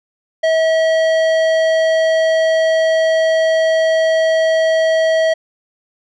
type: tone with tanh clipping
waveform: sine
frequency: 644 Hz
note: E5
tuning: 41 cents flat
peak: -13 dBFS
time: 0.43-5.34 s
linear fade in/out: 10 ms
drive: 14 dB
effects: none